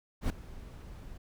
brown noise with ADSR envelope, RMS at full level -27 dBFS, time 0.21-1.18 s, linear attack 87 ms, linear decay 8 ms, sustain -19 dB, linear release 12 ms, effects none

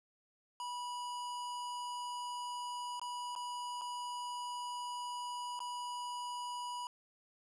square tone with dropouts, 976 Hz, B5, 21 cents flat, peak -40 dBFS, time 0.6-6.87 s, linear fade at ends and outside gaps 1 ms, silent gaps 2.996-3.015 / 3.352-3.361 / 3.812-3.817 / 5.592-5.603 s, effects resampled to 24000 Hz

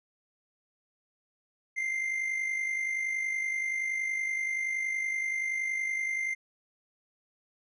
triangle tone with amplitude modulation, 2093 Hz, C7, in tune, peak -25 dBFS, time 1.76-6.35 s, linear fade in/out 20 ms, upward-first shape sine, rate 50.6 Hz, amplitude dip 50%, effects resampled to 24000 Hz

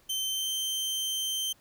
sawtooth tone with pitch glide, 3100 to 3120 Hz, G7 to G7, -20 to -9 cents, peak -26 dBFS, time 0.09-1.53 s, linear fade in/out 10 ms, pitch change +11 cents, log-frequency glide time 0.31-0.5 s, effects pink hiss -63 dBFS RMS until 1.6 s

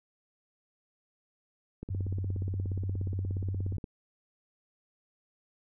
click train, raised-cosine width 3 ms, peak -26 dBFS, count 35, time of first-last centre 1.83-3.842 s, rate 16.9 Hz
sine tone, 94.7 Hz, F#2, 41 cents sharp, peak -30 dBFS, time 1.9-3.77 s, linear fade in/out 5 ms
effects none

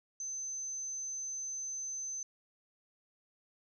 sine tone, 6160 Hz, G8, 31 cents flat, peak -37 dBFS, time 0.2-2.23 s, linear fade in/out 2 ms, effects none

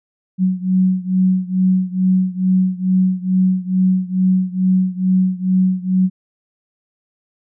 sine beating tone pair, 185 / 187.3 Hz, F#3 / F#3, 0 / +21 cents, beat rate 2.3 Hz, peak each -15 / -17 dBFS, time 0.38-6.1 s, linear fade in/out 50 ms, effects none

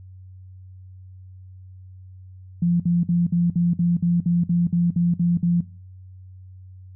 sine tone bursts, 173 Hz, F3, 16 cents flat, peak -16 dBFS, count 13, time 2.62-5.608 s, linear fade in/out 5 ms, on 180 ms, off 54 ms, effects noise-tail reverb RT60 0.4 s tail -20 dB re dry + added 93 Hz sine -40 dBFS peak until 6.95 s

